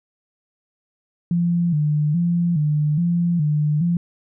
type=tone with vibrato; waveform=sine; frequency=160.7 Hz; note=E3; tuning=44 cents flat; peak=-16 dBFS; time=1.31-3.97 s; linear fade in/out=2 ms; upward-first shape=square; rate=1.2 Hz; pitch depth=120 cents each way; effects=none